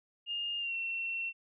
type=tone with pitch glide; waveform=sine; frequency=2827 to 2713 Hz; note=F7 to E7; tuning=+20 to +49 cents; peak=-33 dBFS; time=0.26-1.33 s; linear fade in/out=50 ms; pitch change=-71 cents; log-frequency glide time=0.58-0.75 s; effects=none